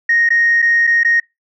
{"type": "tone with dropouts", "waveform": "sine", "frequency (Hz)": 1864.7, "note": "A#6", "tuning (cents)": 0, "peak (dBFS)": -9, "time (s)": [0.09, 1.2], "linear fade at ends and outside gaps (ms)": 5, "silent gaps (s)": [[0.29, 0.303], [0.62, 0.624], [0.87, 0.873], [1.034, 1.047]], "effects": ["noise-tail reverb RT60 0.2 s tail -24 dB re dry", "tanh soft clip ceiling -5 dBFS"]}